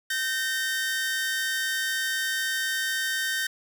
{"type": "tone pair together", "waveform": "sawtooth", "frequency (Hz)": [1546, 1834], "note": ["G6", "A#6"], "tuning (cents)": [-24, -29], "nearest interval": "minor third", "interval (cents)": 295, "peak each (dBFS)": -25, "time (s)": [0.1, 3.47], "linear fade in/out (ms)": 5, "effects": []}